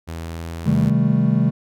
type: tone with pitch glide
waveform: sawtooth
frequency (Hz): 82.5 to 83.12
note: E2 to E2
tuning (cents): +2 to +15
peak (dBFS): -24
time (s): 0.07-0.91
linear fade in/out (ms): 20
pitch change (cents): +13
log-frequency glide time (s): 0.28-0.42
type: chord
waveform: triangle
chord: A half-diminished seventh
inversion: first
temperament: just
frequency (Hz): 132 / 158.4 / 198 / 220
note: C3 / Eb3 / G3 / A3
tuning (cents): +16 / +31 / +18 / 0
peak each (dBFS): -18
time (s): 0.65-1.51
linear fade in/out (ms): 20
effects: none